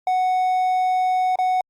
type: tone with dropouts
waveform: triangle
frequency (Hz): 740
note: F#5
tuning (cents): 0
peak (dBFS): -15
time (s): 0.07-1.61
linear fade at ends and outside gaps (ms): 2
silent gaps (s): 1.357-1.387
effects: Opus 48 kbps